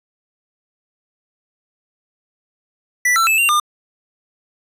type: tone with pitch steps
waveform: square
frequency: 1970 / 1341 / 2618 / 2769 / 1206 Hz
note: B6 / E6 / E7 / F7 / D6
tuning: -5 / +29 / -13 / -15 / +46 cents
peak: -13 dBFS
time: 3.05-3.6 s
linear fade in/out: 5 ms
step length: 110 ms
effects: resampled to 32000 Hz